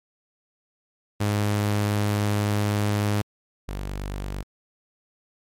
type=tone pair in turn; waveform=sawtooth; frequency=103.6 / 48.89 Hz; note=G#2 / G1; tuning=-4 / -4 cents; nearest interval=octave + minor second; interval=1300 cents; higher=first; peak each=-17 / -25 dBFS; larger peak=first; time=1.2-3.22 / 3.68-4.43 s; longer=first; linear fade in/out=10 ms; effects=MP3 64 kbps